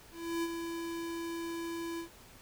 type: tone with ADSR envelope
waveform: square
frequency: 335 Hz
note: E4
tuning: 28 cents sharp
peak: -31 dBFS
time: 0.11-2.09 s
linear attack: 320 ms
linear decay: 44 ms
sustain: -6 dB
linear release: 100 ms
effects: pink hiss -56 dBFS RMS until 2.41 s